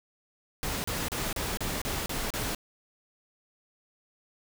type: noise bursts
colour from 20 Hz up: pink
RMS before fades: -32 dBFS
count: 8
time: 0.63-2.548 s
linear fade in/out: 0 ms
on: 210 ms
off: 34 ms
effects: none